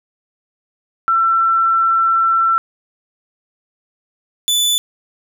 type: tone pair in turn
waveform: sine / sawtooth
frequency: 1344 / 3486 Hz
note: E6 / A7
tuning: +33 / -17 cents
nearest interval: octave + perfect fourth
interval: 1650 cents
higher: second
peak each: -11 / -10 dBFS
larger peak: second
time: 1.08-2.58 / 4.48-4.78 s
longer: first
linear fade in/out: 0 ms
effects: none